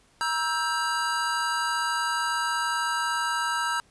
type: chord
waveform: square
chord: E diminished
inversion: second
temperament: just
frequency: 949.3 / 1318.5 / 1582.2 Hz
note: Bb5 / E6 / G6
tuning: +31 / 0 / +16 cents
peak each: -30 dBFS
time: 0.21-3.8 s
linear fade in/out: 0 ms
effects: pink hiss -61 dBFS RMS until 3.9 s + resampled to 24000 Hz